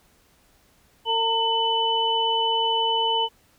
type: tone cluster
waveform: sine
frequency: 454.2 / 908 / 2997 Hz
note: A#4 / A#5 / F#7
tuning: -45 / -46 / +22 cents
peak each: -28 / -23 / -23 dBFS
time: 1.05-3.29 s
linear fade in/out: 50 ms
effects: pink hiss -60 dBFS RMS until 3.58 s